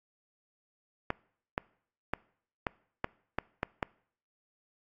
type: clicks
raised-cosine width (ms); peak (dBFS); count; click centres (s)
0.5; -14; 8; 1.104 / 1.579 / 2.136 / 2.668 / 3.044 / 3.386 / 3.631 / 3.828
effects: noise-tail reverb RT60 0.6 s tail -24 dB re dry + AAC 48 kbps